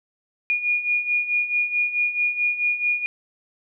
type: beating tone pair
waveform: sine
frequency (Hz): 2436 / 2440.6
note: D#7 / D#7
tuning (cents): -37 / -34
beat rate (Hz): 4.6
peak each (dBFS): -26 / -21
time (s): 0.5-3.06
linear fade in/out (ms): 0
effects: none